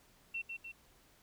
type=tone with echo; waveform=sine; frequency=2706 Hz; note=E7; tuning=45 cents sharp; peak=-36 dBFS; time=0.34-0.42 s; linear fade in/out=10 ms; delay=150 ms; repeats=2; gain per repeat=-4 dB; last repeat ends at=0.72 s; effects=pink hiss -66 dBFS RMS until 1.22 s